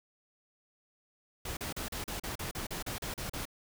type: noise bursts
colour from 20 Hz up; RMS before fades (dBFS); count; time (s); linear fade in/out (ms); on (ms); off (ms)
pink; -38; 13; 1.45-3.454; 5; 120; 37
effects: none